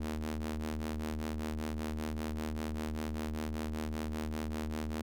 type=ring-modulated tone; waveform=sawtooth; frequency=77.78 Hz; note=D#2; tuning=in tune; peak=-28 dBFS; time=0-5.02 s; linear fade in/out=5 ms; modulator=153 Hz; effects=none